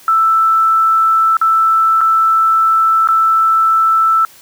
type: tone with dropouts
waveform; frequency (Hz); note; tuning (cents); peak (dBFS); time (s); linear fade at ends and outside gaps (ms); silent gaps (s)
sine; 1323; E6; +6; -8; 0.08-4.25; 1; 1.369-1.414 / 2.008-2.013 / 3.074-3.087
effects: white hiss -42 dBFS RMS until 4.41 s